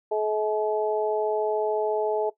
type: harmonic tone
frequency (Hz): 213.8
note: A3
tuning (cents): -49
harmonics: 2 / 3 / 4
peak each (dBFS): -24 / -28 / -30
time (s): 0.11-2.3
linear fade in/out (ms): 10
effects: noise-tail reverb RT60 0.1 s tail -17 dB re dry